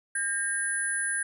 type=tone cluster; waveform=sine; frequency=1609 / 1836 / 10040 Hz; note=G6 / A#6 / D#9; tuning=+45 / -27 / +15 cents; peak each=-30 / -37 / -29 dBFS; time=0.15-1.23 s; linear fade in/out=5 ms; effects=none